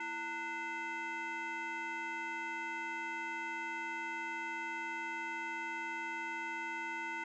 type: tone with frequency modulation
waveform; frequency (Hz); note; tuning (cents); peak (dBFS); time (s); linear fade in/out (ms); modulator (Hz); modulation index
sine; 1480; F#6; 0; -35; 0-7.24; 5; 573; 1.6
effects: tanh soft clip ceiling -36 dBFS